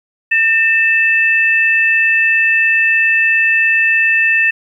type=tone pair together; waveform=sine; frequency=1810 / 2633 Hz; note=A6 / E7; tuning=+48 / -3 cents; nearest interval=tritone; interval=649 cents; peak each=-12 dBFS; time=0.31-4.51 s; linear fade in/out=10 ms; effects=8-bit